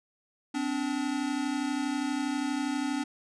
square tone pair together, 256.5 / 288.9 Hz, C4 / D4, -34 / -28 cents, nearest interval major second, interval 206 cents, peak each -33 / -31 dBFS, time 0.54-3.04 s, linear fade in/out 10 ms, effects resampled to 22050 Hz

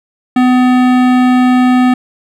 sine tone with hard clipping, 251.6 Hz, B3, 32 cents sharp, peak -8 dBFS, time 0.36-1.94 s, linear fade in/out 5 ms, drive 17 dB, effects none

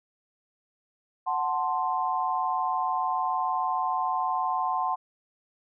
sine chord, F# diminished, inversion none, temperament equal, 740 / 880 / 1046.5 Hz, F#5 / A5 / C6, 0 / 0 / 0 cents, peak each -29 / -30 / -28 dBFS, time 1.26-4.96 s, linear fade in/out 20 ms, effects none

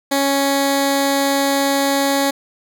10% pulse tone with notch filter, 277.2 Hz, C#4, in tune, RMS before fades -17 dBFS, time 0.11-2.31 s, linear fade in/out 10 ms, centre 1300 Hz, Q 1.7, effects none

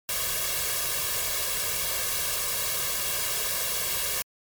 white noise with comb filter, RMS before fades -28 dBFS, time 0.09-4.22 s, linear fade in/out 0 ms, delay 1.8 ms, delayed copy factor +0.95, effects MP3 96 kbps

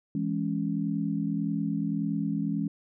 sine chord, C# minor, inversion first, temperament equal with one note detuned, 165.96 / 207.7 / 277.2 Hz, E3 / G#3 / C#4, +12 / 0 / 0 cents, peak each -31 / -30 / -31 dBFS, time 0.15-2.68 s, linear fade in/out 2 ms, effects none

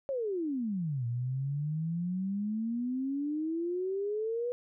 sine exponential two-way sweep, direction down then up, 565 to 116.7 to 493.3 Hz, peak -30 dBFS, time 0.09-4.52 s, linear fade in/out 0 ms, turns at 1.06 s, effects none

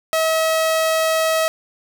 sawtooth tone, 642 Hz, E5, 46 cents flat, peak -12 dBFS, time 0.13-1.48 s, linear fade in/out 0 ms, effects none

